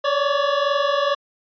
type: tone pair together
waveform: 25% pulse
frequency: 557.8 / 580 Hz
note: C#5 / D5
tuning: +11 / -22 cents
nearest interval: minor second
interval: 67 cents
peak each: -17 dBFS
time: 0.04-1.15 s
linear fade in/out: 10 ms
effects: resampled to 11025 Hz